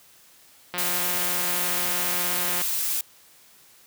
click train, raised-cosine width 0.3 ms, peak -15 dBFS, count 335, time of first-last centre 0.74-2.616 s, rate 178 Hz
blue noise, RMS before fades -26 dBFS, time 0.78-3.01 s, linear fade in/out 2 ms
effects white hiss -54 dBFS RMS until 3.86 s + high-pass 60 Hz 12 dB/octave

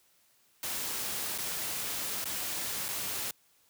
white noise with dropouts, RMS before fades -35 dBFS, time 0.63-3.31 s, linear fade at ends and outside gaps 2 ms, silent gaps 1.379-1.384 / 2.243-2.255 / 2.883-2.887 s, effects white hiss -67 dBFS RMS until 3.69 s + high-pass 60 Hz 12 dB/octave

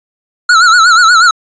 square tone with vibrato, 1384 Hz, F6, 16 cents flat, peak -4 dBFS, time 0.49-1.31 s, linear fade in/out 5 ms, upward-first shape sine, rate 8.3 Hz, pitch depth 110 cents each way, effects resampled to 16000 Hz

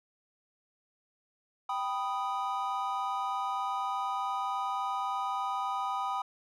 triangle chord, G augmented, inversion none, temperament equal, 784 / 987.8 / 1244.5 Hz, G5 / B5 / D#6, 0 / 0 / 0 cents, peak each -33 dBFS, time 1.69-6.22 s, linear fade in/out 5 ms, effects none

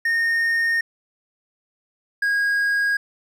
triangle tone pair in turn, 1839 / 1638.4 Hz, A#6 / G#6, -24 / -24 cents, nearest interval major second, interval 200 cents, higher first, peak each -16 dBFS, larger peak neither, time 0.05-0.81 / 2.22-2.97 s, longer first, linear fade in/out 5 ms, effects none

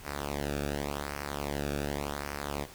sawtooth tone with flanger, 71.9 Hz, D2, 36 cents flat, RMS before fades -35 dBFS, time 0.03-2.67 s, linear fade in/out 50 ms, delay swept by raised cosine 0.27 to 0.99 ms, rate 0.88 Hz, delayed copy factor -0.85, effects pink hiss -50 dBFS RMS until 2.74 s

